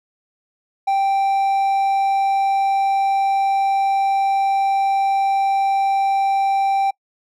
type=tone; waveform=triangle; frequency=784 Hz; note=G5; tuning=in tune; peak=-13 dBFS; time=0.87-6.91 s; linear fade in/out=10 ms; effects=noise-tail reverb RT60 0.1 s tail -26 dB re dry